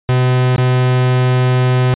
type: tone with dropouts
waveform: 45% pulse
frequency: 126.7 Hz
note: B2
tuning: 45 cents sharp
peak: -10 dBFS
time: 0.09-1.94 s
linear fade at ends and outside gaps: 0 ms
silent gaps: 0.562-0.581 s
effects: resampled to 8000 Hz